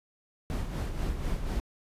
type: noise with tremolo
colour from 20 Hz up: brown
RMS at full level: -29 dBFS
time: 0.5-1.6 s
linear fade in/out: 0 ms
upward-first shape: sine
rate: 4.1 Hz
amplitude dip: 55%
effects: resampled to 32000 Hz